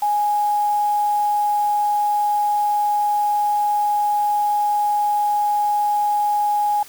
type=tone with quantisation; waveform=sine; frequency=830 Hz; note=G#5; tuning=1 cent flat; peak=-16 dBFS; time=0.02-6.83 s; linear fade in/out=5 ms; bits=6; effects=white hiss -43 dBFS RMS until 6.88 s